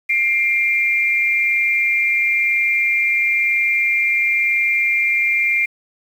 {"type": "tone pair together", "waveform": "sine", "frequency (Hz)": [2112, 2371], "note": ["C7", "D7"], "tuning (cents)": [16, 16], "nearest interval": "major second", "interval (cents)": 200, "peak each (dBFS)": -17, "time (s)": [0.09, 5.66], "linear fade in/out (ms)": 10, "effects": ["7-bit"]}